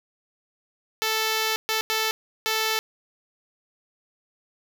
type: tone bursts at uneven times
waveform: 5% pulse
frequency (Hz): 440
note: A4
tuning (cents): 0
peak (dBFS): -11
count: 4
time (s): 1.02-1.56 / 1.69-1.81 / 1.9-2.11 / 2.46-2.79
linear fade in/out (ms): 0
effects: none